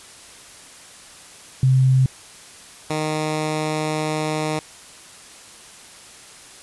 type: tone pair in turn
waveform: sine / 10% pulse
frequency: 130.81 / 154.59 Hz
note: C3 / D#3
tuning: 0 / -11 cents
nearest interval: minor third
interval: 289 cents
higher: second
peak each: -12 / -13 dBFS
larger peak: first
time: 1.63-2.06 / 2.9-4.59 s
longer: second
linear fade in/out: 2 ms
effects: white hiss -43 dBFS RMS until 6.62 s + resampled to 24000 Hz